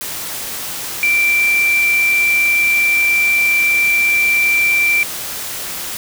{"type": "tone in noise", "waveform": "sine", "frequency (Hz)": 2350, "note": "D7", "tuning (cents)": 1, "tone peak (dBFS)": -11, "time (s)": [1.03, 5.03], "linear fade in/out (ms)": 0, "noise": "white", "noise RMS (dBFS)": -25, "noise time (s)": [0.01, 5.97], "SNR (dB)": 11, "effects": []}